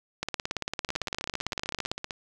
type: two click trains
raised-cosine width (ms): 0.2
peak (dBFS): -16 / -12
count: 20 / 31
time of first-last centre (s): 0.89-2.108 / 0.23-1.915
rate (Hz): 15.6 / 17.8
effects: none